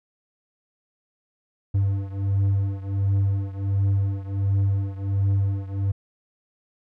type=beating tone pair; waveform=triangle; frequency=98 / 99.4 Hz; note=G2 / G2; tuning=0 / +25 cents; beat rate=1.4 Hz; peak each=-20 / -23 dBFS; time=1.74-5.92 s; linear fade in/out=10 ms; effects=none